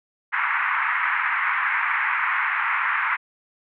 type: band-pass noise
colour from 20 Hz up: white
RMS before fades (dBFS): -23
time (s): 0.32-3.17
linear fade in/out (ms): 20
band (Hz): 950 to 2200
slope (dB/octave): 48
effects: none